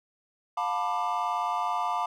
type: chord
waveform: triangle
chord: B half-diminished seventh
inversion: second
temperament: just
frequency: 711.2 / 889 / 987.8 / 1185.3 Hz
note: F5 / A5 / B5 / D6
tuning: +31 / +18 / 0 / +16 cents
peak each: -30 dBFS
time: 0.57-2.06 s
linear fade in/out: 5 ms
effects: none